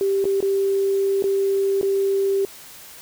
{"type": "tone with dropouts", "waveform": "sine", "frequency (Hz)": 392, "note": "G4", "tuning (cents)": 0, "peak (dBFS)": -17, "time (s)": [0.01, 2.45], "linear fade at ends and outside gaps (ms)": 1, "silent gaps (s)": [[0.243, 0.253], [0.405, 0.426], [1.224, 1.24], [1.813, 1.829]], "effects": ["white hiss -42 dBFS RMS until 3.01 s"]}